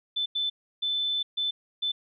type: tone bursts at uneven times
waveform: sine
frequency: 3520 Hz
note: A7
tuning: in tune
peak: -25 dBFS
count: 5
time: 0.16-0.26 / 0.35-0.5 / 0.82-1.23 / 1.37-1.51 / 1.82-1.92 s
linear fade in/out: 10 ms
effects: none